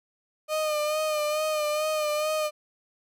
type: tone with vibrato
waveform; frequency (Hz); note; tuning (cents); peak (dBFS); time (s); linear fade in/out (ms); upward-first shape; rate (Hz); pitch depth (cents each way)
35% pulse; 610; D#5; -34; -23; 0.48-2.51; 50; sine; 2.3; 37
effects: none